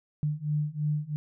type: beating tone pair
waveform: sine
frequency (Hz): 148.3 / 151.3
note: D3 / D#3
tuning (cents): +17 / -48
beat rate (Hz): 3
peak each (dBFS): -30 / -29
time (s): 0.23-1.16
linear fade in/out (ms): 0
effects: none